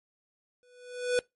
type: tone with exponential growth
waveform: square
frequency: 493.9 Hz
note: B4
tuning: in tune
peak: -22 dBFS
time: 0.63-1.19 s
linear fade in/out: 0 ms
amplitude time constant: 120 ms
effects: noise-tail reverb RT60 0.2 s tail -25 dB re dry + MP3 48 kbps